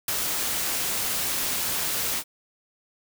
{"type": "noise with ADSR envelope", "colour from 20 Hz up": "white", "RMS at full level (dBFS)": -25, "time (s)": [0.08, 2.24], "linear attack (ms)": 4, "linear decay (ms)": 16, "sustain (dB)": -2, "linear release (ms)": 68, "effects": []}